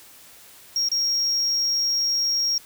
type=tone with dropouts; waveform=sine; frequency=5588 Hz; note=F8; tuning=in tune; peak=-17 dBFS; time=0.76-2.58 s; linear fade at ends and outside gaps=2 ms; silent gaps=0.887-0.916 s; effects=tanh soft clip ceiling -19 dBFS + white hiss -48 dBFS RMS until 2.65 s